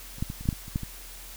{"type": "clicks", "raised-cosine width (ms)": 5, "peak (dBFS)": [-30, -15, -21, -28, -24, -10, -23, -29, -14, -22], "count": 10, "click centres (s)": [0.184, 0.225, 0.301, 0.41, 0.456, 0.489, 0.528, 0.681, 0.759, 0.833], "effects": ["added 42 Hz sine -45 dBFS peak until 1.36 s", "white hiss -45 dBFS RMS until 1.36 s"]}